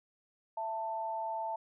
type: tone pair together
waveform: sine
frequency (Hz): 665 / 887.7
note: E5 / A5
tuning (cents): +15 / +15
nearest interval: perfect fourth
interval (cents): 500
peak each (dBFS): -39 / -35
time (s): 0.57-1.56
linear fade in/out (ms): 5
effects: none